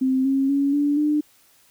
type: tone with pitch steps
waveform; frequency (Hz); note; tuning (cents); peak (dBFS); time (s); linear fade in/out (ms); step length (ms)
sine; 261.6 / 270.5 / 279.7 / 289.3 / 299.1; C4 / C#4 / C#4 / D4 / D4; 0 / -42 / +16 / -26 / +32; -17; 0.01-1.21; 10; 240
effects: white hiss -57 dBFS RMS until 1.7 s